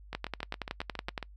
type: two click trains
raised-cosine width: 0.3 ms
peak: -17 / -21 dBFS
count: 12 / 9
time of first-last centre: 0.15-1.178 / 0.13-1.227 s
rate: 10.7 / 7.29 Hz
effects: noise-tail reverb RT60 0.1 s tail -26 dB re dry + added 50 Hz sine -49 dBFS peak until 1.36 s